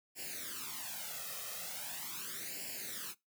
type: noise with flanger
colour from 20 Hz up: white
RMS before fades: -43 dBFS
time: 0.15-3.15 s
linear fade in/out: 50 ms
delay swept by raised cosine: 0.4 to 1.6 ms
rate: 0.4 Hz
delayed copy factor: +0.85
effects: noise-tail reverb RT60 0.2 s tail -22 dB re dry + high-pass 150 Hz 12 dB/octave